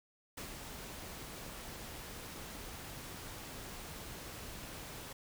pink noise with ADSR envelope, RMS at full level -43 dBFS, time 0.37-5.13 s, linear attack 7 ms, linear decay 110 ms, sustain -4 dB, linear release 5 ms, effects none

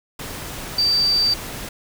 sine tone in noise, 4652 Hz, D8, 17 cents flat, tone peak -15 dBFS, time 0.78-1.34 s, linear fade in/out 5 ms, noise pink, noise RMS -32 dBFS, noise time 0.19-1.69 s, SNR +14 dB, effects none

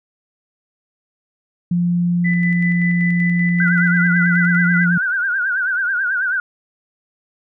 sine tone, 174.61 Hz, F3, in tune, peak -14 dBFS, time 1.71-4.98 s, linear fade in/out 5 ms
sine tone with tremolo, 1996 Hz, B6, 18 cents sharp, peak -19 dBFS, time 2.24-4.86 s, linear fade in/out 20 ms, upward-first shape square, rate 5.2 Hz, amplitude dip 35%
sine tone with vibrato, 1509 Hz, F#6, 34 cents sharp, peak -16 dBFS, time 3.6-6.4 s, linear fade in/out 2 ms, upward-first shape triangle, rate 9.2 Hz, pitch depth 130 cents each way
effects none

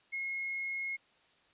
sine tone, 2162 Hz, C#7, 44 cents flat, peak -34 dBFS, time 0.12-0.97 s, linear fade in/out 20 ms, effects white hiss -67 dBFS RMS until 1.53 s + resampled to 8000 Hz

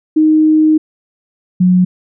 sine tone pair in turn, 311 / 181.91 Hz, D#4 / F#3, -1 / -29 cents, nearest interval major sixth, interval 928 cents, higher first, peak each -6 dBFS, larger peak neither, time 0.16-0.78 / 1.6-1.85 s, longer first, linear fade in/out 10 ms, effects none

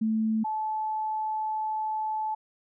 sine tone pair in turn, 220 / 866.9 Hz, A3 / A5, 0 / -26 cents, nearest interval 2 octaves, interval 2374 cents, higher second, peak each -23 / -27 dBFS, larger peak first, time 0.01-0.44 / 0.44-2.35 s, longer second, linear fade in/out 10 ms, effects none

